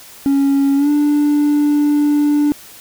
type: tone with pitch glide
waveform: triangle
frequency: 277.2 to 293.7 Hz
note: C#4 to D4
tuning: 0 to 0 cents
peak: -8 dBFS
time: 0.26-2.52 s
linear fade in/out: 0 ms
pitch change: +100 cents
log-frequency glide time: 0.76-0.89 s
effects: tanh soft clip ceiling -5 dBFS + white hiss -39 dBFS RMS until 2.8 s